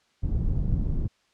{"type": "low-pass noise", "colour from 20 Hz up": "pink", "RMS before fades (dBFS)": -25, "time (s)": [0.22, 1.08], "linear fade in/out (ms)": 20, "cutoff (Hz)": 150, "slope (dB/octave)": 12, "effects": ["white hiss -66 dBFS RMS until 1.33 s", "low-pass 5000 Hz 12 dB/octave"]}